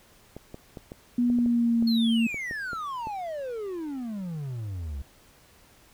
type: clicks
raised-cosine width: 2 ms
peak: -25 dBFS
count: 12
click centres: 0.366 / 0.544 / 0.772 / 0.919 / 1.301 / 1.387 / 1.461 / 1.825 / 2.344 / 2.511 / 2.732 / 3.071 s
type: tone with pitch glide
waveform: sine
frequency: 242.3 to 228.7 Hz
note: B3 to A#3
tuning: -33 to -33 cents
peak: -20 dBFS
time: 1.18-2.27 s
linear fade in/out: 5 ms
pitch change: -100 cents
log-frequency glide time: 1.31-1.92 s
type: exponential sweep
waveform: triangle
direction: down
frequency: 4363 to 65 Hz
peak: -29 dBFS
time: 1.87-5.02 s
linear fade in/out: 5 ms
effects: pink hiss -57 dBFS RMS until 5.93 s